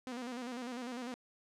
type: tone with vibrato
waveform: sawtooth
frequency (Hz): 246.9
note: B3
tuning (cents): 0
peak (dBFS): -36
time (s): 0.07-1.14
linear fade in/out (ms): 0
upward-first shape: square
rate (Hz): 10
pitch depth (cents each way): 67
effects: low-pass 8000 Hz 12 dB/octave